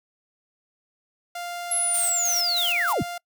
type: tone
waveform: sawtooth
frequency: 698.5 Hz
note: F5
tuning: in tune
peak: -27 dBFS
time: 1.35-3.18 s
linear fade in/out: 5 ms
type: linear sweep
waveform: sine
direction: down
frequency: 11175 to 54.3 Hz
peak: -21 dBFS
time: 1.71-3.03 s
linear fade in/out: 5 ms
type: noise with tremolo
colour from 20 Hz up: blue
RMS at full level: -31 dBFS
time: 1.94-2.93 s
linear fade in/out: 5 ms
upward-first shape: square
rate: 3.2 Hz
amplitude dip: 65%
effects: noise-tail reverb RT60 0.1 s tail -26 dB re dry